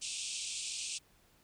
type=band-pass noise; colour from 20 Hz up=white; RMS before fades=-40 dBFS; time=0.01-0.99 s; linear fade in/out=20 ms; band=2400 to 9000 Hz; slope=96 dB/octave; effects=pink hiss -67 dBFS RMS until 1.43 s